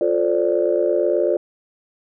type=chord; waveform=sine; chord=D minor seventh; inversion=first; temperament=just; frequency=352.4 / 440.5 / 528.6 / 587.3 Hz; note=F4 / A4 / C5 / D5; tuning=+16 / +2 / +18 / 0 cents; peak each=-20 / -22 / -22 / -20 dBFS; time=0.01-1.37 s; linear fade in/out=2 ms; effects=tanh soft clip ceiling -5 dBFS